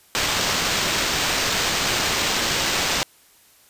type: noise with sample-and-hold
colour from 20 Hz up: white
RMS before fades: -22 dBFS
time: 0.15-3.03 s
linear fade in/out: 0 ms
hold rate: 11025 Hz
effects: white hiss -54 dBFS RMS until 3.69 s + resampled to 32000 Hz